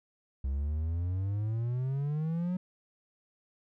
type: exponential sweep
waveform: triangle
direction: up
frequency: 65.7 to 185 Hz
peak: -27 dBFS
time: 0.44-2.57 s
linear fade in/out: 5 ms
effects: none